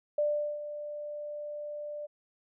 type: tone with ADSR envelope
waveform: sine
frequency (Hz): 592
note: D5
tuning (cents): +14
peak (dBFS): -24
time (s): 0.18-2.07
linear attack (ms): 5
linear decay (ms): 400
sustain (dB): -12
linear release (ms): 20
effects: none

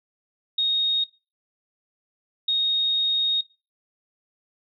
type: tone pair in turn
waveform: sine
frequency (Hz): 3729 / 3729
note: A#7 / A#7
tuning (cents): 0 / 0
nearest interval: unison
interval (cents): 0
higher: neither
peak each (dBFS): -19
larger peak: neither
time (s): 0.58-1.04 / 2.48-3.41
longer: second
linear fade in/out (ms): 5
effects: noise-tail reverb RT60 0.3 s tail -22 dB re dry

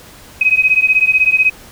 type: beating tone pair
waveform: sine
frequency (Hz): 2519 / 2535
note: D#7 / D#7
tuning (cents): +21 / +32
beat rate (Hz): 16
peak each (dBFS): -12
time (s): 0.41-1.5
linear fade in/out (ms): 5
effects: pink hiss -39 dBFS RMS until 1.71 s

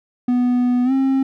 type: tone with pitch glide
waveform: triangle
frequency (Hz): 246.7 to 267.5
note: B3 to C4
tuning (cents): -2 to +38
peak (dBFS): -12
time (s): 0.28-1.23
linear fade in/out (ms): 5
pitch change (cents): +140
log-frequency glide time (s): 0.84-0.92
effects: none

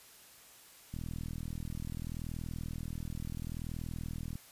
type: click train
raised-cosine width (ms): 5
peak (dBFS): -28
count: 140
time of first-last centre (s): 0.94-4.355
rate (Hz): 40.7
effects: white hiss -57 dBFS RMS until 4.51 s + resampled to 32000 Hz

